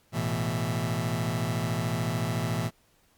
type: chord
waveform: sawtooth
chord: A suspended second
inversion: none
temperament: just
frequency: 110 / 123.75 / 165 Hz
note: A2 / B2 / E3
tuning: 0 / +4 / +2 cents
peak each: -27 dBFS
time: 0.12-2.71 s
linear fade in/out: 50 ms
effects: pink hiss -65 dBFS RMS until 3.17 s + Opus 48 kbps